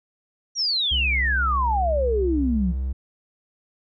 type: exponential sweep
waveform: sine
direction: down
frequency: 5840 to 164.81 Hz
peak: -20 dBFS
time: 0.55-2.74 s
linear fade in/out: 50 ms
type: tone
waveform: triangle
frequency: 65.41 Hz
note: C2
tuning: in tune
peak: -21 dBFS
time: 0.91-2.93 s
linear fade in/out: 10 ms
effects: none